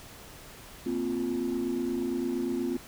sine chord, Bb suspended second, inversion none, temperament equal, 233.1 / 261.6 / 349.2 Hz, Bb3 / C4 / F4, 0 / 0 / 0 cents, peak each -33 / -30 / -30 dBFS, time 0.86-2.77 s, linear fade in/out 5 ms, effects tanh soft clip ceiling -22 dBFS + pink hiss -48 dBFS RMS until 2.87 s

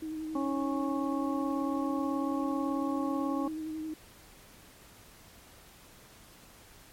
sine tone with vibrato, 313.6 Hz, D#4, 14 cents sharp, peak -34 dBFS, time 0.02-3.94 s, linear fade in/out 5 ms, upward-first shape sine, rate 11 Hz, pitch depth 23 cents each way
harmonic tone, 275.4 Hz, C#4, 11 cents flat, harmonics 1 / 2 / 3 / 4, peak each -31 / -38 / -40 / -38 dBFS, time 0.35-3.48 s, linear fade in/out 5 ms
effects pink hiss -55 dBFS RMS until 6.92 s + MP3 64 kbps

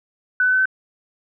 sine tone with pitch steps, 1497 / 1507.4 / 1517.9 / 1528.5 Hz, F#6 / F#6 / F#6 / G6, +20 / +32 / +44 / -44 cents, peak -14 dBFS, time 0.4-0.656 s, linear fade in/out 2 ms, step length 64 ms, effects none

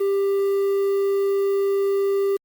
triangle tone with quantisation, 395.5 Hz, G4, 15 cents sharp, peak -16 dBFS, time 0-2.37 s, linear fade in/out 10 ms, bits 7, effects Opus 32 kbps

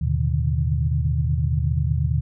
sine tone cluster, 78.3 / 108.2 / 123.4 / 144.4 / 152.8 Hz, D#2 / A2 / B2 / D3 / D#3, +11 / -29 / -1 / -29 / -31 cents, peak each -22 / -29 / -24 / -28 / -26 dBFS, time 0.01-2.21 s, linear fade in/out 10 ms, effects none

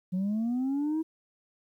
sine linear sweep, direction up, 178.2 to 324.4 Hz, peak -24 dBFS, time 0.12-1.03 s, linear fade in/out 20 ms, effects tanh soft clip ceiling -25 dBFS + 11-bit

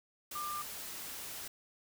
sine tone in noise, 1193 Hz, D6, 27 cents sharp, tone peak -37 dBFS, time 0.35-0.62 s, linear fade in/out 5 ms, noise white, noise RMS -44 dBFS, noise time 0.31-1.48 s, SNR +4 dB, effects none

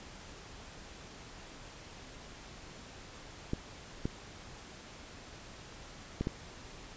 clicks, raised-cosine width 3 ms, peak -19 dBFS, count 4, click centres 3.534 / 4.055 / 6.21 / 6.271 s, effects pink hiss -50 dBFS RMS until 6.96 s + resampled to 16000 Hz

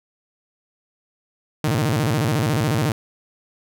sawtooth tone with vibrato, 130.81 Hz, C3, in tune, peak -14 dBFS, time 1.64-2.92 s, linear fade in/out 2 ms, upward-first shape square, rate 14 Hz, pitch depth 280 cents each way, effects none

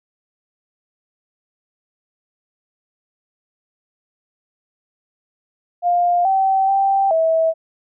sine tone with pitch steps, 703 / 771 / 783 / 649 Hz, F5 / G5 / G5 / E5, +11 / -29 / -2 / -27 cents, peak -13 dBFS, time 5.82-7.54 s, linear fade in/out 50 ms, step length 430 ms, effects none

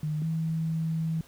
sine tone pair in turn, 152.9 / 161.35 Hz, D#3 / E3, -30 / -37 cents, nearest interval minor second, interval 93 cents, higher second, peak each -27 / -26 dBFS, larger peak second, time 0.03-0.22 / 0.22-1.21 s, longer second, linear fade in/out 2 ms, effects pink hiss -55 dBFS RMS until 1.27 s

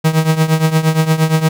45% pulse tone with tremolo, 158.7 Hz, D#3, 35 cents sharp, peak -7 dBFS, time 0.04-1.49 s, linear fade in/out 10 ms, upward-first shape triangle, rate 8.6 Hz, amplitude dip 85%, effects none

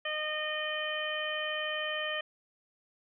harmonic tone, 613 Hz, D#5, 26 cents flat, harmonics 1 / 2 / 3 / 4 / 5, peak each -37 / -41 / -36 / -41 / -37 dBFS, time 0.05-2.21 s, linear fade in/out 5 ms, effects none

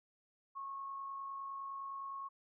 sine tone with amplitude modulation, 1095 Hz, C#6, 22 cents flat, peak -40 dBFS, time 0.55-2.29 s, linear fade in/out 20 ms, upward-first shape sine, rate 49.8 Hz, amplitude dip 30%, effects none

